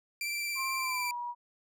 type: tone with vibrato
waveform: sawtooth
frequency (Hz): 2349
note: D7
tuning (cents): 0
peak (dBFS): -29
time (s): 0.21-1.11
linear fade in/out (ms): 2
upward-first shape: sine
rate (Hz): 18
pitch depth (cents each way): 20
type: tone with pitch glide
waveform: sine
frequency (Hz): 1062 to 962.7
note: C6 to B5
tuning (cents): +25 to -45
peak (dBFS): -34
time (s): 0.55-1.35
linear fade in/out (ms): 50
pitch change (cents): -170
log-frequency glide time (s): 0.75-1.14
effects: none